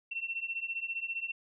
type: beating tone pair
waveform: sine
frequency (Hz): 2700 / 2715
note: E7 / F7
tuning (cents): +41 / -50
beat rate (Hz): 15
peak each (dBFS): -38 / -36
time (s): 0.11-1.32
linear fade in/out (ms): 10
effects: none